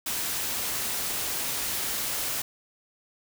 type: noise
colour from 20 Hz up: white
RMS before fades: -30 dBFS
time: 0.06-2.42 s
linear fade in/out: 5 ms
effects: none